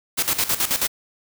white noise with tremolo, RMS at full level -20 dBFS, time 0.17-0.88 s, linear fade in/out 20 ms, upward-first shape square, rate 9.3 Hz, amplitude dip 75%, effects none

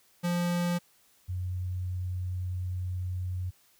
square / sine tone pair in turn, 174.61 / 91.01 Hz, F3 / F#2, 0 / -28 cents, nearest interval major seventh, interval 1128 cents, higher first, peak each -27 / -30 dBFS, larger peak first, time 0.23-0.79 / 1.28-3.51 s, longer second, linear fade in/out 20 ms, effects white hiss -64 dBFS RMS until 3.79 s

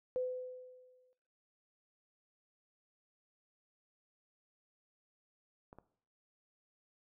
sine tone with exponential decay, 506 Hz, B4, 42 cents sharp, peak -31 dBFS, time 0.16-1.13 s, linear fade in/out 0 ms, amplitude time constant 210 ms
clicks, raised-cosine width 1 ms, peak -38 dBFS, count 2, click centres 5.729 / 5.786 s
effects noise-tail reverb RT60 0.6 s tail -17 dB re dry

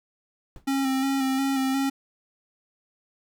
brown noise with exponential decay, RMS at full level -39 dBFS, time 0.56-0.68 s, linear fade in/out 1 ms, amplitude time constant 26 ms
square tone with vibrato, 268.6 Hz, C4, 46 cents sharp, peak -23 dBFS, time 0.67-1.9 s, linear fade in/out 10 ms, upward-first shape square, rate 2.8 Hz, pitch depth 24 cents each way
effects none

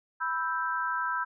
sine chord, E minor, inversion second, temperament equal, 987.8 / 1318.5 / 1568 Hz, B5 / E6 / G6, 0 / 0 / 0 cents, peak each -32 dBFS, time 0.2-1.25 s, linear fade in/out 20 ms, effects none

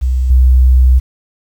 sine tone with level steps, 63.5 Hz, B1, 49 cents sharp, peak -10 / -4 dBFS, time 0.01-1 s, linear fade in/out 20 ms, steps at 0.3 s, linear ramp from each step 5 ms, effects 7-bit

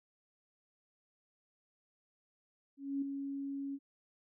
sine tone with ADSR envelope, 277.2 Hz, C#4, in tune, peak -31 dBFS, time 2.77-3.79 s, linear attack 250 ms, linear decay 6 ms, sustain -6 dB, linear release 48 ms, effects none

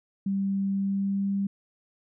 sine tone with pitch glide, 196 to 197.82 Hz, G3 to G3, 0 to +16 cents, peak -24 dBFS, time 0.26-1.47 s, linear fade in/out 5 ms, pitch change +16 cents, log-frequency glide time 0.71-1.33 s, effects none

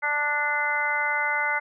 harmonic tone, 293.7 Hz, D4, in tune, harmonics 2 / 3 / 4 / 5 / 6 / 7, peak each -36 / -29 / -34 / -27 / -37 / -26 dBFS, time 0.02-1.6 s, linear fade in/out 20 ms, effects none

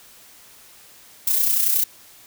violet noise with amplitude modulation, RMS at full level -17 dBFS, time 1.27-1.84 s, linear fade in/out 5 ms, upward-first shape sine, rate 30.8 Hz, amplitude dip 50%, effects white hiss -48 dBFS RMS until 2.26 s

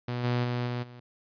sawtooth tone with level steps, 122.2 Hz, B2, 18 cents flat, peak -26 / -21 / -24 / -26 / -41 dBFS, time 0.08-1 s, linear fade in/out 5 ms, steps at 0.23 / 0.43 / 0.66 / 0.82 s, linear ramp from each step 20 ms, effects resampled to 11025 Hz

